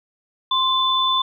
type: tone pair together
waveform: sine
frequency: 1046.5 / 3511 Hz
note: C6 / A7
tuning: 0 / -4 cents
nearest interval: octave + major sixth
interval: 2096 cents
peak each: -19 dBFS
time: 0.51-1.22 s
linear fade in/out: 5 ms
effects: none